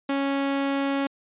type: tone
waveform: sawtooth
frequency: 276.6 Hz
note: C#4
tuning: 4 cents flat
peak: -19 dBFS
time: 0.09-1.07 s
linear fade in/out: 5 ms
effects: resampled to 8000 Hz